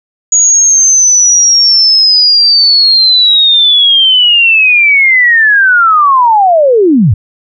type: linear sweep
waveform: sine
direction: down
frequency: 6800 to 82.41 Hz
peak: -3 dBFS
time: 0.32-7.14 s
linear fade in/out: 5 ms
effects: none